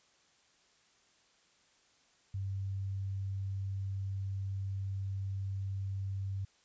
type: tone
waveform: sine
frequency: 97.3 Hz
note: G2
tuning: 12 cents flat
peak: -34 dBFS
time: 2.34-6.45 s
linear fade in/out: 5 ms
effects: white hiss -68 dBFS RMS until 6.64 s + resampled to 16000 Hz